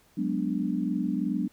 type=chord; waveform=sine; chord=G# half-diminished seventh; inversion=third; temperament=equal; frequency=185 / 207.7 / 246.9 / 293.7 Hz; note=F#3 / G#3 / B3 / D4; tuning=0 / 0 / 0 / 0 cents; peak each=-31 dBFS; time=0.17-1.48 s; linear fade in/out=10 ms; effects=pink hiss -62 dBFS RMS until 1.52 s